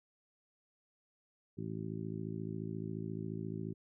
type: harmonic tone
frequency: 54.3 Hz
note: A1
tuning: 22 cents flat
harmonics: 2 / 3 / 4 / 5 / 6 / 7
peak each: -44 / -42 / -45 / -49 / -47 / -47 dBFS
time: 1.57-3.74 s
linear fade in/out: 20 ms
effects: none